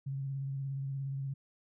sine tone with vibrato, 136.6 Hz, C#3, 25 cents flat, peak -34 dBFS, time 0.06-1.34 s, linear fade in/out 10 ms, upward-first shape square, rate 17 Hz, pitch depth 22 cents each way, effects none

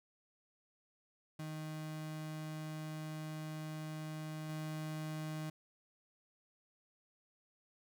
35% pulse tone with level steps, 155.56 Hz, D#3, in tune, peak -40 / -38 dBFS, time 1.39-5.5 s, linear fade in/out 5 ms, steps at 4.49 s, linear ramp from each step 2 ms, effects none

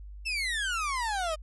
30% pulse exponential sweep, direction down, 2711 to 606 Hz, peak -26 dBFS, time 0.25-1.36 s, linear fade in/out 20 ms, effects added 50 Hz sine -41 dBFS peak until 1.42 s + resampled to 24000 Hz

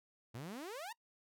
sawtooth exponential sweep, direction up, 108.1 to 971 Hz, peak -40 dBFS, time 0.34-0.93 s, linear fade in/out 10 ms, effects noise-tail reverb RT60 0.1 s tail -25 dB re dry

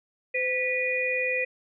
sine tone cluster, 510 / 1966 / 2454 Hz, C5 / B6 / D#7, -44 / -8 / -25 cents, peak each -29 / -30 / -27 dBFS, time 0.34-1.45 s, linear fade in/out 10 ms, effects none

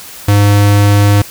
square tone, 102 Hz, G#2, 31 cents flat, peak -6 dBFS, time 0.28-1.22 s, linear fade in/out 5 ms, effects white hiss -31 dBFS RMS until 1.3 s

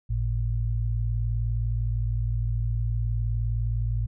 sine tone pair together, 53.09 / 112.6 Hz, G#1 / A2, +39 / +40 cents, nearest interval octave + minor second, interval 1301 cents, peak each -26 dBFS, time 0.09-4.07 s, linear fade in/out 20 ms, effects none

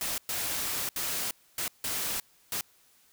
white noise bursts at uneven times, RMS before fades -32 dBFS, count 6, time 0.01-0.18 / 0.29-0.89 / 0.96-1.31 / 1.58-1.68 / 1.84-2.2 / 2.52-2.61 s, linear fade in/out 2 ms, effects white hiss -63 dBFS RMS until 3.12 s

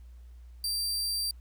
sawtooth tone, 4699 Hz, D8, in tune, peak -26 dBFS, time 0.64-1.31 s, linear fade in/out 2 ms, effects added 60 Hz sine -46 dBFS peak until 1.4 s + pink hiss -70 dBFS RMS until 1.4 s

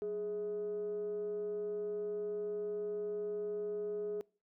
sine tone with frequency modulation, 416.8 Hz, G#4, 6 cents sharp, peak -34 dBFS, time 0.02-4.21 s, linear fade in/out 0 ms, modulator 231 Hz, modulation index 0.28, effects noise-tail reverb RT60 0.4 s tail -26 dB re dry + tanh soft clip ceiling -31 dBFS

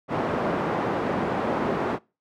pink band-pass noise, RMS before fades -26 dBFS, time 0.08-1.99 s, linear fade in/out 50 ms, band 210 to 1100 Hz, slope 12 dB/octave, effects noise-tail reverb RT60 0.3 s tail -24 dB re dry

